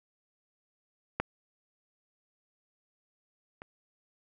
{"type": "clicks", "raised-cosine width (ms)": 0.5, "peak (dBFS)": [-13, -28], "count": 2, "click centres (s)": [1.2, 3.619], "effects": []}